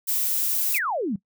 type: noise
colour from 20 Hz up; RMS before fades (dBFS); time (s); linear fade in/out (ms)
violet; -24; 0.07-0.79; 20
type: exponential sweep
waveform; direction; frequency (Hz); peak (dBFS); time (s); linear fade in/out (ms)
sine; down; 2714 to 177.7; -23; 0.74-1.16; 5
effects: noise-tail reverb RT60 0.1 s tail -19 dB re dry

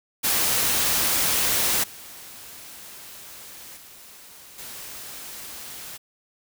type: noise with level steps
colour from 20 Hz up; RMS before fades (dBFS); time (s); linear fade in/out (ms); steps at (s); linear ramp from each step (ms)
white; -22 / -42 / -46 / -38; 0.23-5.98; 20; 1.83 / 3.76 / 4.58; 10
effects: none

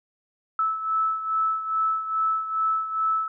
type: beating tone pair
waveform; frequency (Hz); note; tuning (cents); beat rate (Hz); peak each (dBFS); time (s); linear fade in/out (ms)
sine; 1307 / 1309.4; E6 / E6; -15 / -12; 2.4; -23 / -29; 0.59-3.28; 2
effects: none

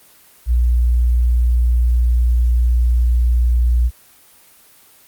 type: tone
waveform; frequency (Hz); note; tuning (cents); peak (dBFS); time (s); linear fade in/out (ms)
sine; 59.9; A#1; +48; -11; 0.46-3.91; 50
effects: white hiss -48 dBFS RMS until 5.07 s + Opus 24 kbps

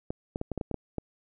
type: clicks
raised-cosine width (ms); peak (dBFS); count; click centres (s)
2; -18; 9; 0.105 / 0.359 / 0.414 / 0.517 / 0.577 / 0.612 / 0.713 / 0.743 / 0.983
effects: none

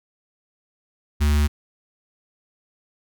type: tone with notch filter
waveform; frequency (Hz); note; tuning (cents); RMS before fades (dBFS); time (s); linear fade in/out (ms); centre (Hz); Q
square; 73.42; D2; 0; -18; 1.2-1.48; 20; 560; 0.61
effects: none

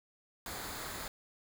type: noise with comb filter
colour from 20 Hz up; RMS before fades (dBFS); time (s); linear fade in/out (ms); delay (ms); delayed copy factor
pink; -42; 0.46-1.08; 2; 0.35; -0.5
effects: none

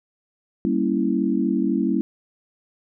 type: chord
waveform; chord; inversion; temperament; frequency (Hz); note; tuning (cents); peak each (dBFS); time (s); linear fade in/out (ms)
sine; G diminished seventh; none; equal; 196 / 233.1 / 277.2 / 329.6; G3 / Bb3 / Db4 / Fb4; 0 / 0 / 0 / 0; -24; 0.65-2.01; 0
effects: none

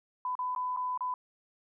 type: tone with dropouts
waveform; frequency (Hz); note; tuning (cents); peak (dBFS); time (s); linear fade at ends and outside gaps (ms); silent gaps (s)
sine; 1002; B5; +25; -30; 0.25-1.14; 2; 0.353-0.39 / 0.55-0.561 / 0.764-0.771 / 0.976-1.007
effects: none

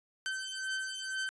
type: beating tone pair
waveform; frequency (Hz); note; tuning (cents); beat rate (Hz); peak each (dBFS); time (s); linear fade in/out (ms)
sawtooth; 1541 / 1543.1; G6 / G6; -30 / -28; 2.1; -34 / -35; 0.26-1.29; 0
effects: resampled to 22050 Hz

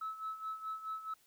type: tone with tremolo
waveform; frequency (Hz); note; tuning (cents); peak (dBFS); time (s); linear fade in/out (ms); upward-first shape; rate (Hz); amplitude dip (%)
sine; 1300; E6; -24; -35; 0.01-1.14; 5; sine; 4.7; 75
effects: tanh soft clip ceiling -33 dBFS + white hiss -69 dBFS RMS until 1.26 s

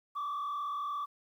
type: tone with frequency modulation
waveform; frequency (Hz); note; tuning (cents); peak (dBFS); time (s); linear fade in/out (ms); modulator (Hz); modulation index
sine; 1158; D6; -25; -31; 0.15-1.06; 20; 42.7; 0.92
effects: tanh soft clip ceiling -32 dBFS + 11-bit

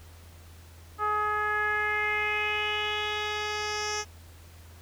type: tone with low-pass filter sweep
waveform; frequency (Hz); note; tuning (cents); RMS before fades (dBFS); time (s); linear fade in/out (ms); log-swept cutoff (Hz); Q
10% pulse; 421; G#4; +24; -29; 0.98-4.05; 50; 1200 to 5900; 4
effects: added 83 Hz sine -48 dBFS peak until 4.81 s + pink hiss -55 dBFS RMS until 4.81 s

